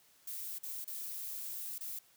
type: noise with dropouts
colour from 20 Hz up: violet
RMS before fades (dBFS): -42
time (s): 0.27-1.99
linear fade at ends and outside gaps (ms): 5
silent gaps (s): 0.586-0.632 / 0.845-0.876 / 1.783-1.807
effects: white hiss -66 dBFS RMS until 2.16 s + high-pass 60 Hz 12 dB/octave